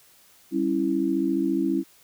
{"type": "chord", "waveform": "sine", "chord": "C# diminished", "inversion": "second", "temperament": "equal with one note detuned", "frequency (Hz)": [196, 275, 329.6], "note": ["G3", "C#4", "E4"], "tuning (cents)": [0, -14, 0], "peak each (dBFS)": [-29, -25, -24], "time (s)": [0.51, 1.84], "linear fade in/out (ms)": 50, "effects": ["white hiss -56 dBFS RMS until 2.03 s"]}